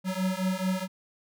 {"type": "beating tone pair", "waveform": "square", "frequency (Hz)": [184.8, 189.4], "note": ["F#3", "F#3"], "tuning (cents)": [-2, 41], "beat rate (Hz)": 4.6, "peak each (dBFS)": -30, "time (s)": [0.04, 0.88], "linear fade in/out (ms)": 50, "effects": []}